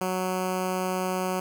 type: tone with notch filter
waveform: 10% pulse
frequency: 185 Hz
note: F#3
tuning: in tune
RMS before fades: -28 dBFS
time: 0.01-1.4 s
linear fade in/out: 2 ms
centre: 3700 Hz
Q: 1.4
effects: none